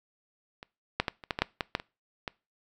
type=clicks; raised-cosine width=0.3 ms; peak=-26 / -8 / -12 / -27 / -12 / -14 / -7 / -12 / -10 / -22 / -17 dBFS; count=11; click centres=0.629 / 1 / 1.082 / 1.238 / 1.308 / 1.389 / 1.42 / 1.608 / 1.751 / 1.799 / 2.278 s; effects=noise-tail reverb RT60 0.3 s tail -23 dB re dry